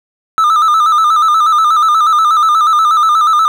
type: tone with vibrato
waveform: triangle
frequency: 1258 Hz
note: D#6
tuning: 19 cents sharp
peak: -5 dBFS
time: 0.38-3.48 s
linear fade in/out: 0 ms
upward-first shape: square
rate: 8.3 Hz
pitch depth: 69 cents each way
effects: 7-bit